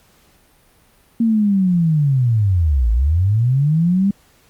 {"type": "linear two-way sweep", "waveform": "sine", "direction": "down then up", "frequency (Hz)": [233.1, 53.2, 202.7], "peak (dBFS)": -12, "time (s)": [1.2, 4.11], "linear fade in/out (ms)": 5, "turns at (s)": 2.91, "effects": ["pink hiss -54 dBFS RMS until 4.49 s", "Opus 48 kbps"]}